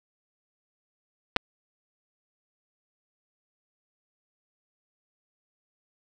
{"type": "clicks", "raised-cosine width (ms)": 0.3, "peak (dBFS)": -6, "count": 2, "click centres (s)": [1.363, 1.367], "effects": []}